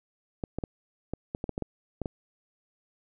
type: clicks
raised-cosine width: 2 ms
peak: -18 dBFS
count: 11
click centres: 0.438 / 0.586 / 0.638 / 1.136 / 1.349 / 1.441 / 1.493 / 1.579 / 1.623 / 2.017 / 2.058 s
effects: none